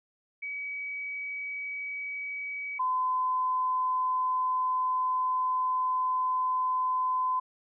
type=tone pair in turn; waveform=sine; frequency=2273 / 1019.5 Hz; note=C#7 / C6; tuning=+43 / -45 cents; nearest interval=octave + major second; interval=1388 cents; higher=first; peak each=-33 / -25 dBFS; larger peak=second; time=0.42-2.79 / 2.79-7.4 s; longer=second; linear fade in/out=10 ms; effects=none